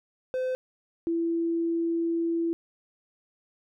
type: tone pair in turn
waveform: triangle / sine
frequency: 513 / 334.2 Hz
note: C5 / E4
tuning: -34 / +24 cents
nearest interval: perfect fifth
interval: 742 cents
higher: first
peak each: -24 dBFS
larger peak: neither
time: 0.34-0.55 / 1.07-2.53 s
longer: second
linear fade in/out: 0 ms
effects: none